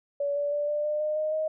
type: tone with pitch steps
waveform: sine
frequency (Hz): 570 / 577.6 / 585.3 / 593.2 / 601.1 / 609.1 / 617.3 / 625.6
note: C#5 / D5 / D5 / D5 / D5 / D#5 / D#5 / D#5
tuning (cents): +48 / -29 / -6 / +17 / +40 / -37 / -14 / +9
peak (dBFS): -25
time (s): 0.2-1.48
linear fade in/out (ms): 5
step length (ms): 160
effects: none